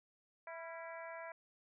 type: harmonic tone with a mistuned harmonic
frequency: 329.6 Hz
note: E4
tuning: in tune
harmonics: 2 / 3 / 4 / 5 / 6 / 7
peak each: -48 / -51 / -56 / -54 / -55 / -57 dBFS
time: 0.47-1.32 s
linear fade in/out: 2 ms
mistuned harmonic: 4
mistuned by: +58 cents
effects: none